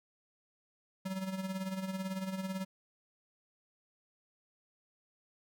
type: tone with tremolo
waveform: square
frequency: 189.8 Hz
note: F#3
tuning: 44 cents sharp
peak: -34 dBFS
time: 1.05-2.65 s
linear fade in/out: 10 ms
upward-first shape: sine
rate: 18 Hz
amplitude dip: 60%
effects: none